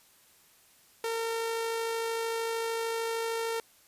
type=tone with amplitude modulation; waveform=sawtooth; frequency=456 Hz; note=A#4; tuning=38 cents flat; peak=-25 dBFS; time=1.04-3.6 s; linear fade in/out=2 ms; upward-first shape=sine; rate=53.2 Hz; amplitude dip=25%; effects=white hiss -61 dBFS RMS until 3.87 s + resampled to 32000 Hz